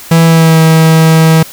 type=tone with pitch glide; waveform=45% pulse; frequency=164.81 to 160.77 Hz; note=E3 to E3; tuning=0 to -43 cents; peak=-3 dBFS; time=0.11-1.43 s; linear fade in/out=5 ms; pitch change=-43 cents; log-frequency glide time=0.24-0.6 s; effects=white hiss -30 dBFS RMS until 1.52 s